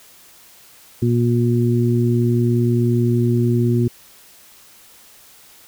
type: harmonic tone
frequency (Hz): 119.3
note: A#2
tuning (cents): +41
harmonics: 1 / 2 / 3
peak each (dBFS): -16 / -19 / -21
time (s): 1.02-3.88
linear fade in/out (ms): 5
effects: white hiss -47 dBFS RMS until 5.67 s